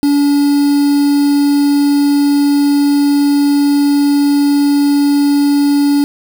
triangle tone with quantisation, 286.2 Hz, D4, 45 cents flat, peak -6 dBFS, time 0.03-6.04 s, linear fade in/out 0 ms, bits 4, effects none

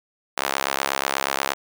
sawtooth tone with high-pass filter, 68.3 Hz, C#2, 25 cents flat, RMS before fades -25 dBFS, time 0.37-1.54 s, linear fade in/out 10 ms, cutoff 820 Hz, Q 0.9, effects none

